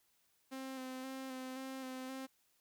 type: tone with vibrato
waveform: sawtooth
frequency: 261.6 Hz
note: C4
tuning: in tune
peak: -39 dBFS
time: 0.51-2.27 s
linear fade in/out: 20 ms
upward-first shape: square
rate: 1.9 Hz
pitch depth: 20 cents each way
effects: white hiss -75 dBFS RMS until 2.6 s